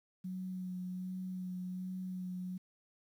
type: tone with vibrato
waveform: sine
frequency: 183.8 Hz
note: F#3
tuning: 11 cents flat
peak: -38 dBFS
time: 0.24-2.58 s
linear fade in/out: 10 ms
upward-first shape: sine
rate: 1.3 Hz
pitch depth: 17 cents each way
effects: 11-bit